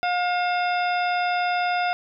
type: harmonic tone with a mistuned harmonic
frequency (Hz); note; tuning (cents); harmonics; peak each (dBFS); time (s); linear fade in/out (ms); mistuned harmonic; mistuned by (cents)
713; F5; +36; 1 / 2 / 3 / 4 / 5 / 7; -22 / -28 / -32 / -34 / -36 / -39; 0.03-1.93; 0; 4; -96
effects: none